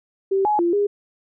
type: tone with pitch steps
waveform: sine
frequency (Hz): 388.4 / 842 / 344 / 407.9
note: G4 / G#5 / F4 / G#4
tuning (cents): -16 / +24 / -26 / -31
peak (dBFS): -16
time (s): 0.31-0.87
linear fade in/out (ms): 10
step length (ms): 140
effects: none